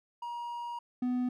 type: tone pair in turn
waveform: triangle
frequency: 951 / 249.1 Hz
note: A#5 / B3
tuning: +34 / +15 cents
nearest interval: octave + major seventh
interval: 2319 cents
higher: first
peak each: -34 / -26 dBFS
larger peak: second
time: 0.22-0.79 / 1.02-1.29 s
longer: first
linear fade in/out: 5 ms
effects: none